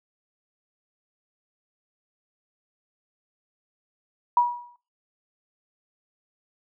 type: tone with exponential decay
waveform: sine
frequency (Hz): 965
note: B5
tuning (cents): -40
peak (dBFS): -13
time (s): 4.37-4.76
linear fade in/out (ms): 2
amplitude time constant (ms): 83
effects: noise-tail reverb RT60 0.3 s tail -19 dB re dry